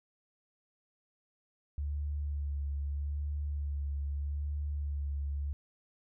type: tone with vibrato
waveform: sine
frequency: 72 Hz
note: D2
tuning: 34 cents flat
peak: -32 dBFS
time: 1.78-5.53 s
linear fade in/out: 0 ms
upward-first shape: sine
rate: 0.8 Hz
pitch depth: 27 cents each way
effects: none